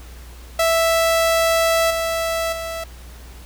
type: tone with level steps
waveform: sawtooth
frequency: 659.3 Hz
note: E5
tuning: in tune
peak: -11 / -16 / -22 dBFS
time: 0.59-2.84 s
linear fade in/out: 5 ms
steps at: 1.9 / 2.52 s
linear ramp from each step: 10 ms
effects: added 60 Hz sine -37 dBFS peak until 3.45 s + pink hiss -45 dBFS RMS until 3.45 s